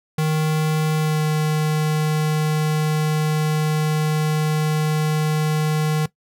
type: tone with pitch glide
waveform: square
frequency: 155.5 to 153.98 Hz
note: D#3 to D#3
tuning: -1 to -18 cents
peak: -18 dBFS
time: 0.18-6.06 s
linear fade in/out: 5 ms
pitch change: -17 cents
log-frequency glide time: 0.97-1.2 s
effects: noise-tail reverb RT60 0.1 s tail -18 dB re dry